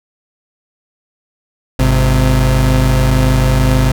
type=tone pair together; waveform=35% pulse; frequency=51.59 / 130 Hz; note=G#1 / C3; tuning=-11 / -11 cents; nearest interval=octave + major third; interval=1600 cents; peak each=-10 dBFS; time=1.79-3.92 s; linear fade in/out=5 ms; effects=none